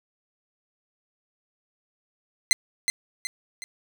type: tone with echo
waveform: 15% pulse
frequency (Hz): 2064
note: C7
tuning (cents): -24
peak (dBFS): -8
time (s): 2.51-2.53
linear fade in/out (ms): 0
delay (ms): 370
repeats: 3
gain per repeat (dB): -7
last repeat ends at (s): 3.64
effects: none